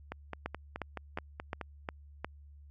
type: two click trains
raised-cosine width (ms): 0.5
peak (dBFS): -20 / -23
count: 6 / 8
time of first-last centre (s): 0.46-2.246 / 0.12-1.613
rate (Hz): 2.8 / 4.69
effects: added 72 Hz sine -51 dBFS peak until 2.7 s